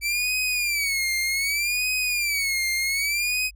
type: tone with vibrato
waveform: sawtooth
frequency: 2303 Hz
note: D7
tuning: 34 cents flat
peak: -19 dBFS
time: 0.01-3.51 s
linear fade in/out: 50 ms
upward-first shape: sine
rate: 0.65 Hz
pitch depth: 150 cents each way
effects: added 50 Hz sine -45 dBFS peak until 3.55 s